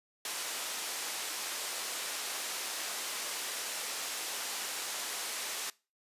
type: band-pass noise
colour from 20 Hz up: white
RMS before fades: -38 dBFS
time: 0.25-5.7 s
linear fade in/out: 2 ms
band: 400 to 9100 Hz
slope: 12 dB/octave
effects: noise-tail reverb RT60 0.3 s tail -22 dB re dry + resampled to 32000 Hz